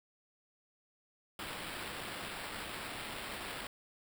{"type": "noise with sample-and-hold", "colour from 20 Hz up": "white", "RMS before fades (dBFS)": -43, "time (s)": [1.39, 3.67], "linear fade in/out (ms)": 2, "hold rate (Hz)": 6300, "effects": []}